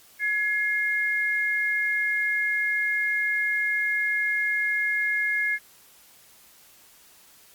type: tone pair together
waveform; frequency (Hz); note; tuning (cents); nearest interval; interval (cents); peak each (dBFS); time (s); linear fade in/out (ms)
sine; 1684 / 2134; G#6 / C7; +24 / +34; major third; 410; -25 / -25; 0.19-5.59; 50
effects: white hiss -54 dBFS RMS until 7.54 s + Opus 48 kbps